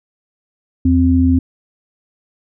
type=tone pair together; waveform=sine; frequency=82.2 / 260.7 Hz; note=E2 / C4; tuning=-4 / -6 cents; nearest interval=octave + minor sixth; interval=1998 cents; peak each=-13 / -11 dBFS; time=0.85-1.39 s; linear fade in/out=5 ms; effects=none